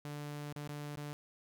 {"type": "tone with dropouts", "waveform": "sawtooth", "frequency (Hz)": 146.83, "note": "D3", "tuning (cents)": 0, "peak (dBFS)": -37, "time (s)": [0.05, 1.13], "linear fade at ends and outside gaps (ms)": 0, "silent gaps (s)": [[0.527, 0.561], [0.676, 0.691], [0.958, 0.973]], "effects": []}